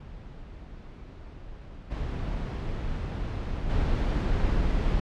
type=noise with level steps; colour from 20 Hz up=brown; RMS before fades=-43 / -31 / -25 dBFS; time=0-5 s; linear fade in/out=5 ms; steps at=1.9 / 3.69 s; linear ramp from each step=20 ms; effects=low-pass 4000 Hz 12 dB/octave